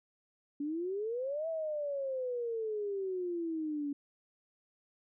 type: exponential two-way sweep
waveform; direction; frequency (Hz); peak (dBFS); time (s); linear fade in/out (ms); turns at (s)
sine; up then down; 281.6 to 659.3 to 281.6; -33; 0.6-3.93; 5; 1.48
effects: none